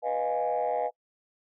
sine chord, F half-diminished seventh, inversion second, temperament equal with one note detuned, 493.9 / 622.3 / 703.3 / 830.6 Hz, Cb5 / Eb5 / F5 / Ab5, 0 / 0 / +12 / 0 cents, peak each -30 dBFS, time 0.02-0.91 s, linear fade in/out 50 ms, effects noise-tail reverb RT60 0.1 s tail -26 dB re dry + tanh soft clip ceiling -20 dBFS

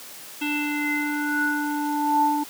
square tone with low-pass filter sweep, 294.8 Hz, D4, 7 cents sharp, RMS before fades -24 dBFS, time 0.41-2.44 s, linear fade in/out 10 ms, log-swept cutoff 2900 to 760 Hz, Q 8.7, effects white hiss -41 dBFS RMS until 2.49 s + high-pass 150 Hz 12 dB/octave

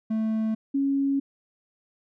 triangle / sine tone pair in turn, 220 / 276.1 Hz, A3 / C#4, 0 / -7 cents, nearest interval major third, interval 393 cents, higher second, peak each -21 dBFS, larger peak neither, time 0.1-0.55 / 0.74-1.2 s, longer second, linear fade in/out 10 ms, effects none

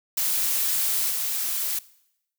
blue noise with level steps, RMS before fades -24 / -27 dBFS, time 0.17-1.79 s, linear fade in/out 5 ms, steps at 1.09 s, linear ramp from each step 20 ms, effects noise-tail reverb RT60 0.8 s tail -20 dB re dry

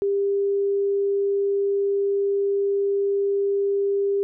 sine tone, 398.9 Hz, G4, 30 cents sharp, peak -19 dBFS, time 0.02-4.23 s, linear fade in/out 0 ms, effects none

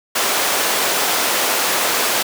pink high-pass noise, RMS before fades -18 dBFS, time 0.15-2.23 s, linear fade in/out 10 ms, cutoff 490 Hz, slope 12 dB/octave, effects none

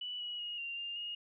sine tone with pitch steps, 2961 / 2919 / 2877 / 2776 / 2802 / 2859 Hz, F#7 / F#7 / F#7 / F7 / F7 / F7, +1 / -24 / -49 / -11 / +5 / +40 cents, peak -38 dBFS, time 0.01-1.15 s, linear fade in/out 5 ms, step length 190 ms, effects none

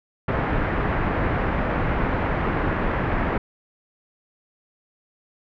pink low-pass noise, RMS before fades -23 dBFS, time 0.28-3.38 s, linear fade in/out 5 ms, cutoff 2000 Hz, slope 24 dB/octave, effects none

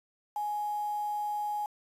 sine tone with quantisation, 835 Hz, G#5, 9 cents sharp, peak -30 dBFS, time 0.36-1.66 s, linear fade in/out 2 ms, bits 8, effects resampled to 32000 Hz

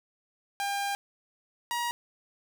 sawtooth tone pair in turn, 801 / 952.6 Hz, G5 / A#5, +37 / +37 cents, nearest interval minor third, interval 300 cents, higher second, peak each -25 dBFS, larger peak neither, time 0.6-0.95 / 1.71-1.91 s, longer first, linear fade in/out 0 ms, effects none

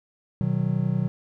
triangle chord, B major, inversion none, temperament just, 123.47 / 154.34 / 185.21 Hz, B2 / D#3 / F#3, 0 / -14 / +2 cents, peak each -24 dBFS, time 0.41-1.08 s, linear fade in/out 0 ms, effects none

